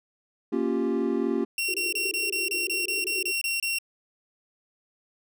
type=chord; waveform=triangle; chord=G half-diminished seventh; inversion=first; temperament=equal; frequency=233.1 / 277.2 / 349.2 / 392 Hz; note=Bb3 / Db4 / F4 / G4; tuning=0 / 0 / 0 / 0 cents; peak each=-27 dBFS; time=0.52-1.45 s; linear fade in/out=10 ms
type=tone bursts; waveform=sawtooth; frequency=2736 Hz; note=F7; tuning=36 cents flat; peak=-22 dBFS; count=12; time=1.58-3.786 s; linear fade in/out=2 ms; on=160 ms; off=26 ms
type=band-pass noise; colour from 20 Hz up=white; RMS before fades=-38 dBFS; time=1.68-3.32 s; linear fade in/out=5 ms; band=330 to 430 Hz; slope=96 dB/octave
effects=none